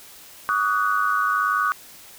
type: tone cluster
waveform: sine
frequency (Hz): 1138 / 1239 / 1477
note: C#6 / D#6 / F#6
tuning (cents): +45 / -8 / -3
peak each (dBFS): -23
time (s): 0.49-1.72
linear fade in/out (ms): 0
effects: white hiss -45 dBFS RMS until 2.18 s